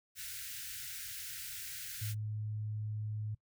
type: band-stop noise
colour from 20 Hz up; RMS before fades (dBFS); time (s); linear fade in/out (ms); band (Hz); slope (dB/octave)
white; -44; 0.15-2.15; 50; 140 to 1400; 96
type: tone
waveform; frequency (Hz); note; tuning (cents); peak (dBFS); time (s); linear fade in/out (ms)
sine; 106.9; A2; -49; -36; 2.01-3.35; 10
effects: noise-tail reverb RT60 0.1 s tail -21 dB re dry